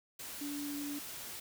sine tone in noise, 288.4 Hz, D4, 31 cents flat, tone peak -38 dBFS, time 0.41-0.99 s, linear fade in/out 5 ms, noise white, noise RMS -45 dBFS, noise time 0.19-1.4 s, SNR +4 dB, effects none

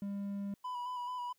triangle tone, 200.1 Hz, G3, 36 cents sharp, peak -34 dBFS, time 0.02-0.54 s, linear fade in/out 2 ms
triangle tone with vibrato, 987.8 Hz, B5, in tune, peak -35 dBFS, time 0.64-1.33 s, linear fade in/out 10 ms, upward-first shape square, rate 4.6 Hz, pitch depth 23 cents each way
effects white hiss -75 dBFS RMS until 1.38 s

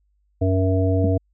harmonic tone, 94 Hz, F#2, 28 cents sharp, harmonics 1 / 3 / 5 / 7, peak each -18 / -23 / -25 / -26 dBFS, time 0.41-1.18 s, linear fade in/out 10 ms
sine tone with exponential decay, 209 Hz, G#3, 11 cents sharp, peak -17 dBFS, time 1.04-1.12 s, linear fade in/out 2 ms, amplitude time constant 16 ms
effects added 50 Hz sine -62 dBFS peak until 1.33 s

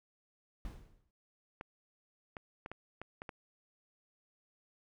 brown noise with exponential decay, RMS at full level -41 dBFS, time 0.65-1.11 s, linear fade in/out 1 ms, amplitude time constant 100 ms
clicks, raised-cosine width 0.5 ms, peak -28 dBFS, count 7, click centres 1.611 / 2.368 / 2.661 / 2.716 / 3.016 / 3.219 / 3.292 s
effects none

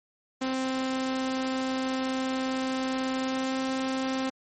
sawtooth tone with pitch glide, 261.6 to 263.3 Hz, C4 to C4, 0 to +11 cents, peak -23 dBFS, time 0.41-4.3 s, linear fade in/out 10 ms, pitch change +11 cents, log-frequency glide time 3.2-3.58 s, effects MP3 32 kbps

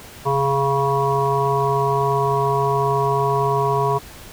harmonic tone with a mistuned harmonic, 138.59 Hz, C#3, in tune, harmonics 1 / 3 / 5 / 7 / 8, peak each -23 / -21 / -25 / -21 / -25 dBFS, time 0.25-3.99 s, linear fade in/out 20 ms, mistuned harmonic 1, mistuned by -43 cents, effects pink hiss -40 dBFS RMS until 4.32 s

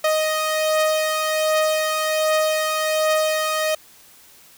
sawtooth beating tone pair, 622.3 / 623.6 Hz, D#5 / D#5, 0 / +4 cents, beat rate 1.3 Hz, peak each -22 / -15 dBFS, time 0.04-3.75 s, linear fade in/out 5 ms, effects white hiss -49 dBFS RMS until 4.57 s

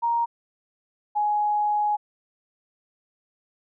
sine tone pair in turn, 936 / 836.1 Hz, A#5 / G#5, +7 / +11 cents, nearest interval major second, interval 196 cents, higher first, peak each -20 dBFS, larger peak neither, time 0.02-0.26 / 1.15-1.97 s, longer second, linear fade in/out 20 ms, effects none

